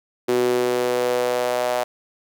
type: tone with high-pass filter sweep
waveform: sawtooth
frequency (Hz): 123.47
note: B2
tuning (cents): 0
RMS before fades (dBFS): -21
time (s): 0.28-1.84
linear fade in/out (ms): 10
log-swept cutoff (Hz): 350 to 650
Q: 4.2
effects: none